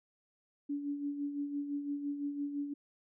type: tone with tremolo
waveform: sine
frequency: 286.6 Hz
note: D4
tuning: 42 cents flat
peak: -32 dBFS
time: 0.69-2.74 s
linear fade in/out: 10 ms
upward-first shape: sine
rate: 5.9 Hz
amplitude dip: 55%
effects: none